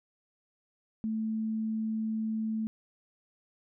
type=tone; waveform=sine; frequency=220 Hz; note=A3; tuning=in tune; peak=-29 dBFS; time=1.04-2.67 s; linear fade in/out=0 ms; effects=none